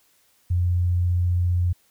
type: tone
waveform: sine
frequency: 88.5 Hz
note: F2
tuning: 23 cents sharp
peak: -18 dBFS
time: 0.5-1.73 s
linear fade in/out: 10 ms
effects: white hiss -62 dBFS RMS until 1.9 s